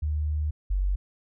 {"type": "tone pair in turn", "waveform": "sine", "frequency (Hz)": [75.7, 47.23], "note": ["D#2", "F#1"], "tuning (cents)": [-47, 36], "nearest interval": "minor sixth", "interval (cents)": 817, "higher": "first", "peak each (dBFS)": [-24, -22], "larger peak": "second", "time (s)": [[0.02, 0.51], [0.7, 0.96]], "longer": "first", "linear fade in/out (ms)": 10, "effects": []}